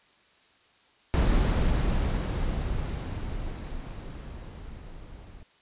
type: noise with level ramp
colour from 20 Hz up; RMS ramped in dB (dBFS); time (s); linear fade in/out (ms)
brown; -21 to -46; 1.14-5.43; 0
effects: white hiss -61 dBFS RMS until 5.61 s + resampled to 8000 Hz